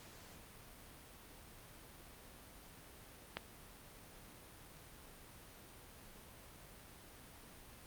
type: click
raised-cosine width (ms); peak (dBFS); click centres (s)
0.3; -23; 3.37
effects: pink hiss -57 dBFS RMS until 7.86 s + Opus 48 kbps